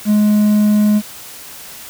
triangle tone with quantisation, 210 Hz, G#3, 19 cents sharp, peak -7 dBFS, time 0.05-1.02 s, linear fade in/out 50 ms, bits 6, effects white hiss -34 dBFS RMS until 1.89 s

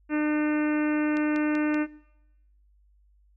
harmonic tone, 301.7 Hz, D4, 47 cents sharp, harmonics 1 / 2 / 3 / 4 / 5 / 6 / 7 / 8 / 9, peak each -23 / -35 / -39 / -40 / -37 / -39 / -42 / -42 / -43 dBFS, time 0.09-1.87 s, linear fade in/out 50 ms
click train, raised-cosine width 0.2 ms, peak -23 dBFS, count 4, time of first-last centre 1.17-1.744 s, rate 5.23 Hz
effects noise-tail reverb RT60 0.9 s tail -21 dB re dry + added 50 Hz sine -58 dBFS peak until 3.36 s

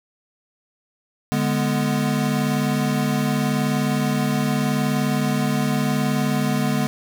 square chord, G# diminished, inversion second, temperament equal, 146.83 / 207.7 / 246.9 Hz, D3 / G#3 / B3, 0 / 0 / 0 cents, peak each -24 dBFS, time 1.32-6.87 s, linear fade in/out 0 ms, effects none

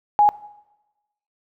sine tone, 830.6 Hz, G#5, in tune, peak -11 dBFS, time 0.19-0.29 s, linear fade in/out 0 ms, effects noise-tail reverb RT60 1.0 s tail -19 dB re dry

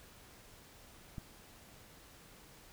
click, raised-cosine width 5 ms, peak -30 dBFS, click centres 1.182 s, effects pink hiss -58 dBFS RMS until 2.72 s

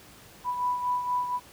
sine beating tone pair, 987.8 / 992 Hz, B5 / B5, 0 / +7 cents, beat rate 4.2 Hz, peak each -26 / -34 dBFS, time 0.44-1.4 s, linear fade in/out 50 ms, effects pink hiss -51 dBFS RMS until 1.52 s + high-pass 60 Hz 12 dB/octave

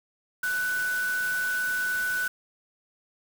sine tone in noise, 1491 Hz, F#6, 13 cents sharp, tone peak -25 dBFS, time 0.43-2.28 s, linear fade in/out 5 ms, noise white, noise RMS -38 dBFS, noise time 0.43-2.28 s, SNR +10 dB, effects none

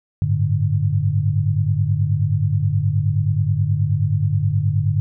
sine chord, G suspended second, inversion none, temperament equal with one note detuned, 98 / 107.43 / 146.83 Hz, G2 / A2 / D3, 0 / -41 / 0 cents, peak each -20 dBFS, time 0.22-5 s, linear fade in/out 0 ms, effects none

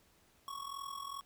square tone with amplitude modulation, 1108.7 Hz, C#6, in tune, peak -39 dBFS, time 0.48-1.21 s, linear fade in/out 0 ms, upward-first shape sine, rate 42.4 Hz, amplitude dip 75%, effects pink hiss -68 dBFS RMS until 1.25 s

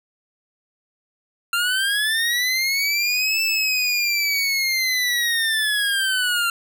25% pulse linear two-way sweep, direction up then down, 1375 to 2652 to 1375 Hz, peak -15 dBFS, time 1.53-6.5 s, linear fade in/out 2 ms, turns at 3.42 s, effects none

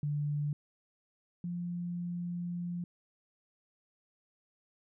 sine tone pair in turn, 146.83 / 174.61 Hz, D3 / F3, 0 / 0 cents, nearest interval minor third, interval 300 cents, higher second, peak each -30 / -34 dBFS, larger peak first, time 0.03-0.53 / 1.44-2.84 s, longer second, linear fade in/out 2 ms, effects none

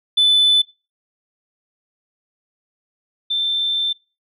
sine tone pair in turn, 3504 / 3557 Hz, A7 / A7, -8 / +18 cents, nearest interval unison, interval 26 cents, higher second, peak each -9 / -17 dBFS, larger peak first, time 0.17-0.62 / 3.3-3.93 s, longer second, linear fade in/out 10 ms, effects noise-tail reverb RT60 0.3 s tail -22 dB re dry + tanh soft clip ceiling -9 dBFS

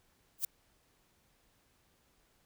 violet noise with exponential growth, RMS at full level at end -26 dBFS, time 0.38-0.45 s, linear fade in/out 5 ms, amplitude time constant 15 ms, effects pink hiss -71 dBFS RMS until 2.45 s

